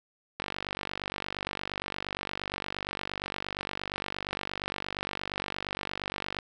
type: click train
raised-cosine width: 0.3 ms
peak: -16 dBFS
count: 292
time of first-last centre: 0.4-6.388 s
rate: 48.6 Hz
effects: none